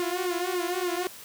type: tone with flanger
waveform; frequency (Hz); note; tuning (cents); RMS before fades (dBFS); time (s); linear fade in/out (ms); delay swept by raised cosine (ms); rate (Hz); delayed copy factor
sawtooth; 357.2; F4; +39; -29; 0-1.07; 0; 1.2 to 6.5; 3.5; -0.95
effects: white hiss -45 dBFS RMS until 1.24 s + high-pass 60 Hz 12 dB/octave